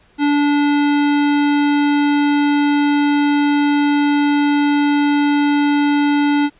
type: tone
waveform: square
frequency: 290 Hz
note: D4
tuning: 22 cents flat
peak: -13 dBFS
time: 0.18-6.5 s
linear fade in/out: 50 ms
effects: pink hiss -53 dBFS RMS until 6.59 s + resampled to 8000 Hz